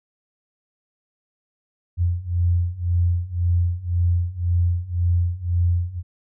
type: beating tone pair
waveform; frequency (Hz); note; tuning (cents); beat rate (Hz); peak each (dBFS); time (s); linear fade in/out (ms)
sine; 86.3 / 88.2; F2 / F2; -20 / +18; 1.9; -22 / -20; 1.97-6.03; 50
effects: none